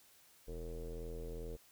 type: tone with low-pass filter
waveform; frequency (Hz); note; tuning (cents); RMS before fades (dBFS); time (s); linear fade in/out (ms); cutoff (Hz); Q
square; 41.2; E1; 0; -44; 0.47-1.57; 20; 470; 7.2
effects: white hiss -65 dBFS RMS until 1.71 s